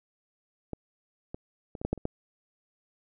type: clicks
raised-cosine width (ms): 2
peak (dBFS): -21 / -23 / -26 / -25 / -15 / -13 / -30 / -16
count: 8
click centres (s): 0.733 / 1.345 / 1.752 / 1.815 / 1.85 / 1.93 / 1.977 / 2.054
effects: none